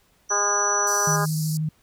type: tone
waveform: sine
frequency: 5920 Hz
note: F#8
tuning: in tune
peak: -22 dBFS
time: 0.29-1.17 s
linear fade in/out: 20 ms
type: harmonic tone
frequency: 204.1 Hz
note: G#3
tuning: 30 cents flat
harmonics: 2 / 3 / 4 / 5 / 6 / 7 / 8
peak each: -30 / -32 / -30 / -29 / -27 / -32 / -31 dBFS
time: 0.3-1.26 s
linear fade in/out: 20 ms
type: band-pass noise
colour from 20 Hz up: pink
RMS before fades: -35 dBFS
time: 0.87-1.57 s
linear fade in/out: 0 ms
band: 4400 to 15000 Hz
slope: 96 dB/octave
type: tone with vibrato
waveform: sine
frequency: 155.56 Hz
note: D#3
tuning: in tune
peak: -22 dBFS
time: 1.07-1.69 s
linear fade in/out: 5 ms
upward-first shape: square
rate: 13 Hz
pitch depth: 12 cents each way
effects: pink hiss -62 dBFS RMS until 1.82 s